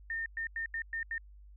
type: tone bursts at uneven times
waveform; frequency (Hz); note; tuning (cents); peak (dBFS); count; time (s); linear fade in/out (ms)
sine; 1819; A#6; -43; -33; 6; 0.1-0.26 / 0.37-0.47 / 0.56-0.66 / 0.74-0.82 / 0.93-1.03 / 1.11-1.18; 2
effects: added 50 Hz sine -51 dBFS peak until 1.56 s